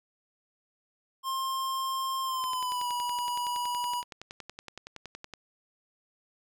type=tone with pitch glide; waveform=square; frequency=1061 to 972.9 Hz; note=C6 to B5; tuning=+24 to -26 cents; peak=-30 dBFS; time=1.23-4.04 s; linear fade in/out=50 ms; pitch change=-150 cents; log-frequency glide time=2.22-2.89 s
type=click train; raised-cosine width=0.2 ms; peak=-24 dBFS; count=32; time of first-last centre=2.44-5.337 s; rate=10.7 Hz
effects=none